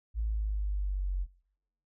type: exponential sweep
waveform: sine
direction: down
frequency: 55.4 to 45.34 Hz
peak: -28 dBFS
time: 0.14-1.27 s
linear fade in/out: 50 ms
effects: noise-tail reverb RT60 0.8 s tail -25 dB re dry